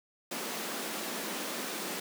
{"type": "high-pass noise", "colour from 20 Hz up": "pink", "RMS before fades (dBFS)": -37, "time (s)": [0.31, 2], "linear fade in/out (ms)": 5, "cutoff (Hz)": 190, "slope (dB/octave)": 48, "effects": []}